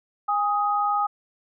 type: tone pair together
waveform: sine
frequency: 818.5 / 1252 Hz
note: G#5 / D#6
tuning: -25 / +10 cents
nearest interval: perfect fifth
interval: 735 cents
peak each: -23 dBFS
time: 0.28-1.07 s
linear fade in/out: 10 ms
effects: none